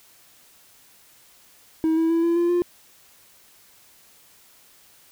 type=tone with pitch steps; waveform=triangle; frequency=320 / 326 / 332.1 / 338.2 / 344.6 / 351 Hz; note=D#4 / E4 / E4 / E4 / F4 / F4; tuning=+49 / -19 / +13 / +44 / -23 / +9 cents; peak=-15 dBFS; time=1.84-2.62 s; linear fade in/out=0 ms; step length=130 ms; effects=tanh soft clip ceiling -11 dBFS + white hiss -54 dBFS RMS until 5.11 s